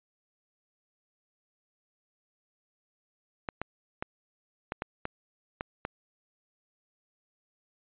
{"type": "clicks", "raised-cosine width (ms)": 0.5, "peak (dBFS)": -17, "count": 8, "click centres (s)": [3.488, 3.616, 4.025, 4.721, 4.821, 5.054, 5.609, 5.851], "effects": ["resampled to 8000 Hz"]}